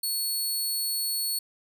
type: tone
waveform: 15% pulse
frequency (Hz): 4400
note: C#8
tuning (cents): -14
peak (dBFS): -20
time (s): 0.03-1.39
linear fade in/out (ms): 5
effects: none